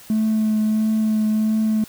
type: tone with vibrato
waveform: triangle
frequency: 217 Hz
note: A3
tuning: 24 cents flat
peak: -13 dBFS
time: 0.1-1.84 s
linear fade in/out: 2 ms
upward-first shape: triangle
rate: 1.5 Hz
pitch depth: 16 cents each way
effects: tanh soft clip ceiling -12 dBFS + white hiss -44 dBFS RMS until 1.88 s